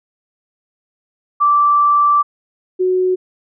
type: tone pair in turn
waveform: sine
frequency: 1168 / 368.8 Hz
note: D6 / F#4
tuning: -10 / -6 cents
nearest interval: octave + minor sixth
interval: 1996 cents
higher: first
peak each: -9 / -12 dBFS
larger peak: first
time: 1.4-2.23 / 2.79-3.16 s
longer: first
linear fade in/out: 20 ms
effects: none